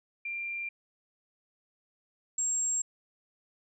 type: tone pair in turn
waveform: sine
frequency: 2379 / 7536 Hz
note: D7 / A#8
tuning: +22 / +18 cents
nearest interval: octave + minor sixth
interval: 1996 cents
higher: second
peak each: -33 / -27 dBFS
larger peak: second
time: 0.25-0.69 / 2.38-2.82 s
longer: neither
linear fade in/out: 5 ms
effects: none